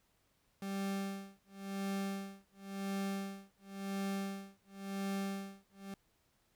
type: tone with tremolo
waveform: 40% pulse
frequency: 196 Hz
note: G3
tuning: in tune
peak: -34 dBFS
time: 0.62-5.94 s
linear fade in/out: 2 ms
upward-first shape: sine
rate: 0.94 Hz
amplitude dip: 100%
effects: pink hiss -75 dBFS RMS until 6.55 s